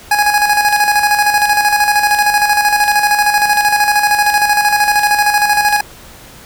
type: tone with tremolo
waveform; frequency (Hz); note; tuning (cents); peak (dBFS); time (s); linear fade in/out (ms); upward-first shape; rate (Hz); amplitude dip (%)
25% pulse; 830.6; G#5; 0; -4; 0.11-5.81; 5; square; 13; 50
effects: pink hiss -37 dBFS RMS until 6.45 s